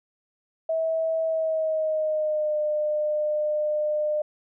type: tone with pitch glide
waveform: sine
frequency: 647 to 603.7 Hz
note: E5 to D5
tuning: -32 to +48 cents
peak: -22 dBFS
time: 0.69-4.22 s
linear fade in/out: 5 ms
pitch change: -120 cents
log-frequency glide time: 1.24-2.58 s
effects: none